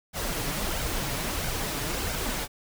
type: noise with flanger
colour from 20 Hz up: pink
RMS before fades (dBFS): -30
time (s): 0.13-2.48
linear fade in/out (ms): 50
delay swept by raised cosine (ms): 1.3 to 7.1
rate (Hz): 1.5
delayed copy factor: +0.55
effects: none